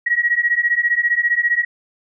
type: beating tone pair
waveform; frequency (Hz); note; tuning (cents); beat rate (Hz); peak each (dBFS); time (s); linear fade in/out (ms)
sine; 1898 / 1913; A#6 / A#6; +31 / +44; 15; -18 / -17; 0.06-1.65; 10
effects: none